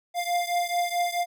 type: beating tone pair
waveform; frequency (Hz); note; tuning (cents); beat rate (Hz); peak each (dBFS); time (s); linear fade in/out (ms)
square; 699 / 703.6; F5 / F5; +1 / +13; 4.6; -27 / -29; 0.14-1.26; 50
effects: none